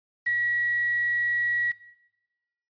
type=tone with quantisation; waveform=sine; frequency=1922 Hz; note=B6; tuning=48 cents flat; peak=-22 dBFS; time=0.26-1.72 s; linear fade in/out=10 ms; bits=7; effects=noise-tail reverb RT60 1.0 s tail -19 dB re dry + resampled to 11025 Hz